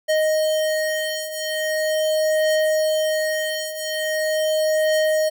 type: beating tone pair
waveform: square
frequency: 622.3 / 622.71 Hz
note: D#5 / D#5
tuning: 0 / +1 cents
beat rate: 0.41 Hz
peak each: -25 / -21 dBFS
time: 0.08-5.3 s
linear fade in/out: 20 ms
effects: none